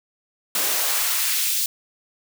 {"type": "noise with high-pass filter sweep", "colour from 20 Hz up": "white", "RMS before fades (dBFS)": -22, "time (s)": [0.55, 1.66], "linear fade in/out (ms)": 2, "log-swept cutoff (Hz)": [240, 4300], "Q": 0.89, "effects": []}